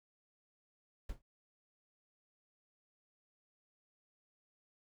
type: noise with exponential decay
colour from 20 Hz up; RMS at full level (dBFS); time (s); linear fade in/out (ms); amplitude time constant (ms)
brown; -36; 1.09-1.22; 5; 27
effects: none